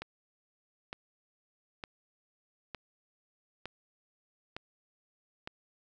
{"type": "click train", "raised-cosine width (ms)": 0.3, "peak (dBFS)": -23, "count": 7, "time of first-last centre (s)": [0.02, 5.475], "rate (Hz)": 1.1, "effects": []}